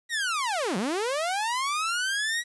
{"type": "linear two-way sweep", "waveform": "sawtooth", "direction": "down then up", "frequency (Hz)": [1935, 170.5, 1935], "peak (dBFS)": -22, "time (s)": [0.09, 2.44], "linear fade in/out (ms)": 50, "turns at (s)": 0.77, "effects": ["resampled to 24000 Hz", "10-bit"]}